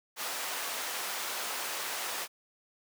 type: high-pass noise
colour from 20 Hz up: pink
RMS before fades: -36 dBFS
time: 0.16-2.28 s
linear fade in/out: 50 ms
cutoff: 720 Hz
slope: 12 dB/octave
effects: none